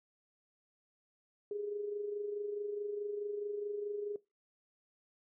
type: tone with amplitude modulation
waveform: sine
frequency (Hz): 412.5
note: G#4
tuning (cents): -12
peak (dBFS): -34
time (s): 1.51-4.16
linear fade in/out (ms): 2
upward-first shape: sine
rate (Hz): 24.7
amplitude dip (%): 55
effects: noise-tail reverb RT60 0.2 s tail -19 dB re dry